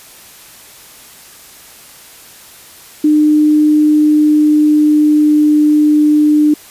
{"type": "tone with pitch glide", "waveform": "sine", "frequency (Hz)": [302.5, 300.4], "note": ["D#4", "D4"], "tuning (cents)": [-49, 39], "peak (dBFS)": -6, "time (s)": [3.04, 6.54], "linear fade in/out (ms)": 5, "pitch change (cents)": -12, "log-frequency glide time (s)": [3.79, 5.63], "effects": ["white hiss -38 dBFS RMS until 6.7 s", "resampled to 32000 Hz"]}